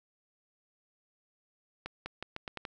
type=accelerating click train; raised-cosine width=0.3 ms; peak=-22 dBFS; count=7; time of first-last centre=1.86-2.652 s; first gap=200 ms; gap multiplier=0.83; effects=none